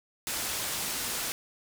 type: low-pass noise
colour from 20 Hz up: white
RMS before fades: -33 dBFS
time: 0.27-1.32 s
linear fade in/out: 0 ms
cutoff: 12000 Hz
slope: 12 dB/octave
effects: none